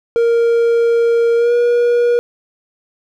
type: tone with pitch glide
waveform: triangle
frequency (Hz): 466.2 to 479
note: A#4 to A#4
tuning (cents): 0 to +47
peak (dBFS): -8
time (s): 0.16-2.19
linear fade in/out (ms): 0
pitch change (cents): +47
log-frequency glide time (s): 1.36-1.53
effects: none